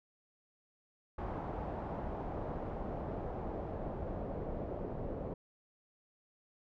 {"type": "noise with low-pass filter sweep", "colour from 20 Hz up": "pink", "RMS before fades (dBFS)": -40, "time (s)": [1.18, 5.34], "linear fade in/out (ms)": 5, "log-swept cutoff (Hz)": [850, 550], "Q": 1.6, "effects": []}